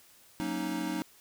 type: chord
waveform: square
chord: D# minor seventh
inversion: first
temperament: equal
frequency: 185 / 233.1 / 277.2 / 311.1 Hz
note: F#3 / A#3 / C#4 / D#4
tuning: 0 / 0 / 0 / 0 cents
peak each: -39 / -40 / -39 / -35 dBFS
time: 0.4-1.02 s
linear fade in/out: 0 ms
effects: white hiss -59 dBFS RMS until 1.2 s